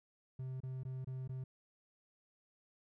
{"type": "tone with dropouts", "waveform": "triangle", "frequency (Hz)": 130, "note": "C3", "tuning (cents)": -11, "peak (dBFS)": -38, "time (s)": [0.39, 1.44], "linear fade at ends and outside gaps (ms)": 5, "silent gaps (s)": [[0.604, 0.633], [0.834, 0.85], [1.046, 1.071], [1.277, 1.292]], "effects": []}